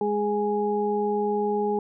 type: harmonic tone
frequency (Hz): 207.7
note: G#3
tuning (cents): 0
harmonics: 1 / 2 / 4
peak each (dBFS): -29 / -24 / -28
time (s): 0.01-1.79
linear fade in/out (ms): 2
effects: none